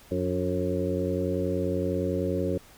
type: harmonic tone with a mistuned harmonic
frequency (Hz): 90.6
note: F#2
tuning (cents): -36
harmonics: 1 / 2 / 3 / 4 / 5 / 6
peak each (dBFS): -32 / -32 / -32 / -32 / -32 / -32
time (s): 0.11-2.58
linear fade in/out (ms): 5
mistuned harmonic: 3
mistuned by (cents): +65
effects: pink hiss -53 dBFS RMS until 2.77 s